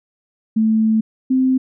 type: tone pair in turn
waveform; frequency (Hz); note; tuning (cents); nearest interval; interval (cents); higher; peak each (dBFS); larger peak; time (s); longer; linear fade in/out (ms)
sine; 220 / 259.8; A3 / C4; 0 / -12; minor third; 288; second; -12; neither; 0.56-1.01 / 1.3-1.58; first; 10
effects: none